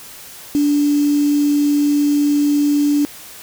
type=tone with quantisation; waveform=sine; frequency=290.7 Hz; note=D4; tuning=18 cents flat; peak=-12 dBFS; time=0.55-3.05 s; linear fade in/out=0 ms; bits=5; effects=white hiss -37 dBFS RMS until 3.42 s